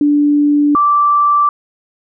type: tone pair in turn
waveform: sine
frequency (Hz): 292.2 / 1168.8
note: D4 / D6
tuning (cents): -9 / -9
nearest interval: 2 octaves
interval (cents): 2400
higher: second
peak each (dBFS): -8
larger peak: neither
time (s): 0.01-0.75 / 0.75-1.49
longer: neither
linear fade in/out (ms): 2
effects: none